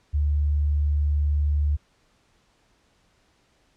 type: tone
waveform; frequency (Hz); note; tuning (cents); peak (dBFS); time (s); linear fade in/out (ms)
sine; 73.42; D2; 0; -19; 0.13-1.77; 20
effects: pink hiss -64 dBFS RMS until 3.76 s + low-pass 7000 Hz 12 dB/octave